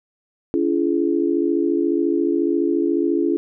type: tone cluster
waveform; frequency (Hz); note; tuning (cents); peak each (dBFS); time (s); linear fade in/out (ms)
sine; 285.5 / 339.8 / 421.7; D4 / F4 / G#4; -49 / -47 / +26; -21 / -19 / -24; 0.54-3.37; 0
effects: none